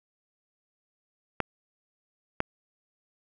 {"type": "clicks", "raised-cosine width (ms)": 0.5, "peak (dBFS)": -10, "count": 2, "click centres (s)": [1.403, 2.404], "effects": []}